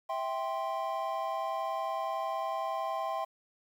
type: chord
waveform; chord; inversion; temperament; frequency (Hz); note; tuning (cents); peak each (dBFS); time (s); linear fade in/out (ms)
triangle; C major; first; just; 654.1 / 784.9 / 1046.5; E5 / G5 / C6; -14 / +2 / 0; -34; 0.09-3.25; 10
effects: 10-bit